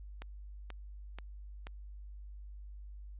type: click train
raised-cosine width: 0.3 ms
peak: -29 dBFS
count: 4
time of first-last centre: 0.22-1.669 s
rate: 2.07 Hz
effects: added 50 Hz sine -45 dBFS peak until 3.19 s + resampled to 8000 Hz